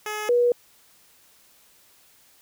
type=tone pair in turn; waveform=10% pulse / sine; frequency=424.2 / 483.7 Hz; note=G#4 / B4; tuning=+37 / -36 cents; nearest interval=major second; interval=227 cents; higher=second; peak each=-20 / -16 dBFS; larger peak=second; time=0.06-0.29 / 0.29-0.52 s; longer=neither; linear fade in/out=2 ms; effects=white hiss -57 dBFS RMS until 2.41 s